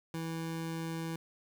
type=tone; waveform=25% pulse; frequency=163.7 Hz; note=E3; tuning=12 cents flat; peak=-32 dBFS; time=0.14-1.16 s; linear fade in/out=2 ms; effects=10-bit